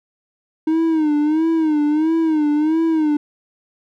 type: tone with vibrato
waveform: triangle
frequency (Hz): 311.1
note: D#4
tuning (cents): 0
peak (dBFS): -12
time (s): 0.67-3.17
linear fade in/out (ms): 5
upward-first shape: sine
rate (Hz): 1.5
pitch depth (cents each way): 93
effects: none